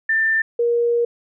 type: tone pair in turn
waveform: sine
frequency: 1785 / 472.8 Hz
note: A6 / A#4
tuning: +24 / +24 cents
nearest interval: octave + major seventh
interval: 2300 cents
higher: first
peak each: -15 dBFS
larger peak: neither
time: 0.09-0.42 / 0.59-1.05 s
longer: second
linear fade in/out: 5 ms
effects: none